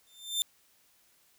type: tone with exponential growth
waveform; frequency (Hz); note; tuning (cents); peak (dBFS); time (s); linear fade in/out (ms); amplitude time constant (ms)
sawtooth; 3578; A7; +28; -21; 0.07-0.42; 0; 76
effects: white hiss -66 dBFS RMS until 1.38 s